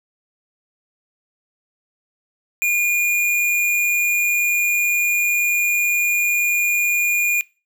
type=tone; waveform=square; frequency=2427 Hz; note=D#7; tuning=44 cents flat; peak=-17 dBFS; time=2.62-7.41 s; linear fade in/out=0 ms; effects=noise-tail reverb RT60 0.3 s tail -21 dB re dry